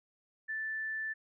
sine tone, 1760 Hz, A6, in tune, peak -34 dBFS, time 0.48-1.14 s, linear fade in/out 20 ms, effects none

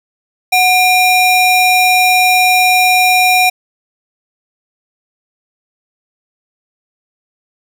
square ring-modulated tone, 1568 Hz, G6, in tune, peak -5 dBFS, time 0.52-3.5 s, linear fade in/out 10 ms, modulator 832 Hz, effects none

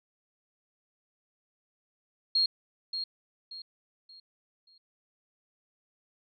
sine tone with echo, 4257 Hz, C8, 29 cents sharp, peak -22 dBFS, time 2.35-2.46 s, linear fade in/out 5 ms, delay 580 ms, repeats 4, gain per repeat -9 dB, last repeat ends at 4.78 s, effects none

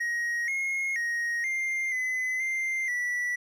triangle tone with pitch steps, 1886 / 2155 / 1878 / 2104 / 2024 / 2092 / 1956 Hz, A#6 / C#7 / A#6 / C7 / B6 / C7 / B6, +20 / -49 / +12 / +9 / +42 / -1 / -17 cents, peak -25 dBFS, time 0-3.36 s, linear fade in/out 10 ms, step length 480 ms, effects none

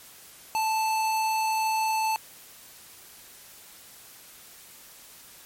square tone, 879 Hz, A5, 2 cents flat, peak -24 dBFS, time 0.55-2.16 s, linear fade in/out 0 ms, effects white hiss -49 dBFS RMS until 5.45 s + MP3 64 kbps

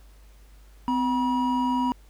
triangle tone pair together, 255.2 / 963.5 Hz, C4 / B5, -43 / -43 cents, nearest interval octave + major seventh, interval 2300 cents, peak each -22 / -23 dBFS, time 0.88-1.92 s, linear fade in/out 0 ms, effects added 50 Hz sine -48 dBFS peak until 2.09 s + pink hiss -60 dBFS RMS until 2.09 s

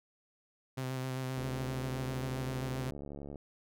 sawtooth tone with vibrato, 129.9 Hz, C3, 12 cents flat, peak -31 dBFS, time 0.77-2.91 s, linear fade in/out 10 ms, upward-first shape square, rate 7.6 Hz, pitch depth 17 cents each way
click train, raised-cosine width 2 ms, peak -31 dBFS, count 142, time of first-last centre 1.38-3.358 s, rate 71.3 Hz
effects none

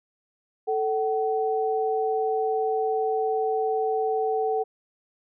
sine tone pair together, 440 / 757.4 Hz, A4 / F#5, 0 / +40 cents, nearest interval major sixth, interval 940 cents, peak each -24 / -26 dBFS, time 0.67-4.64 s, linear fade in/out 20 ms, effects none

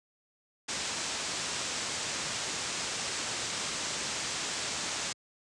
white low-pass noise, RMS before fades -35 dBFS, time 0.68-5.13 s, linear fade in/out 10 ms, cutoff 8100 Hz, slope 48 dB/octave, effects high-pass 80 Hz 12 dB/octave + resampled to 24000 Hz

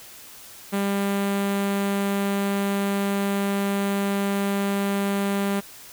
sawtooth tone with notch filter, 199.1 Hz, G3, 27 cents sharp, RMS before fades -24 dBFS, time 0.72-5.61 s, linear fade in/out 20 ms, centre 5300 Hz, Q 1.5, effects white hiss -44 dBFS RMS until 5.92 s

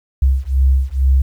sine beating tone pair, 65.41 / 67.61 Hz, C2 / C#2, 0 / -43 cents, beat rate 2.2 Hz, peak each -14 dBFS, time 0.22-1.22 s, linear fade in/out 5 ms, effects 8-bit

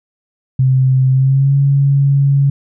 sine tone with pitch glide, 130.81 to 139.39 Hz, C3 to C#3, 0 to +10 cents, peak -8 dBFS, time 0.59-2.5 s, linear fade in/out 5 ms, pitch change +110 cents, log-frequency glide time 1.11-1.55 s, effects none

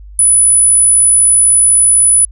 sine tone, 9956 Hz, D#9, in tune, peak -5 dBFS, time 0.19-2.25 s, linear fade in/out 2 ms, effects added 50 Hz sine -30 dBFS peak until 2.31 s

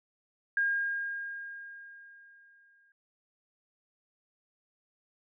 sine tone with exponential decay, 1618 Hz, G#6, 46 cents flat, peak -24 dBFS, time 0.57-2.92 s, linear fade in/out 2 ms, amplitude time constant 510 ms, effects none

